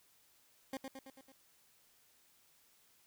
20% pulse tone with echo, 267.2 Hz, C4, 36 cents sharp, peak -34 dBFS, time 0.73-0.77 s, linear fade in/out 2 ms, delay 110 ms, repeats 5, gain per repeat -4 dB, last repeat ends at 1.32 s, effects white hiss -69 dBFS RMS until 3.06 s

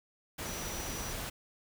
sine tone in noise, 5870 Hz, F#8, 15 cents flat, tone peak -44 dBFS, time 0.45-1.13 s, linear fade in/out 10 ms, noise pink, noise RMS -39 dBFS, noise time 0.38-1.3 s, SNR -8 dB, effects none

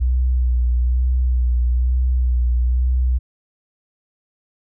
sine tone with vibrato, 61.74 Hz, B1, in tune, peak -14 dBFS, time 0-3.19 s, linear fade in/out 20 ms, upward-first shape sine, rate 1.1 Hz, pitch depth 36 cents each way, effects none

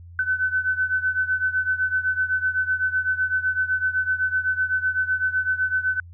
sine beating tone pair, 1512 / 1519.9 Hz, F#6 / F#6, +37 / +46 cents, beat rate 7.9 Hz, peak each -22 / -25 dBFS, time 0.19-6 s, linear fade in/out 2 ms, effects added 86 Hz sine -40 dBFS peak until 6.13 s

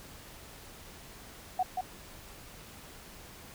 sine tone with echo, 740 Hz, F#5, in tune, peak -25 dBFS, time 1.59-1.63 s, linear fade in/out 5 ms, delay 180 ms, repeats 1, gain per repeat -4 dB, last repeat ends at 1.81 s, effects pink hiss -50 dBFS RMS until 3.54 s

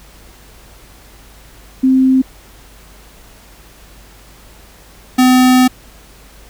sine / square tone pair in turn, 261.6 / 254.3 Hz, C4 / C4, 0 / -49 cents, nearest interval unison, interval 49 cents, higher first, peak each -7 dBFS, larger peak neither, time 1.83-2.22 / 5.18-5.68 s, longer second, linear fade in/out 10 ms, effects added 50 Hz sine -42 dBFS peak until 6.49 s + pink hiss -43 dBFS RMS until 6.49 s

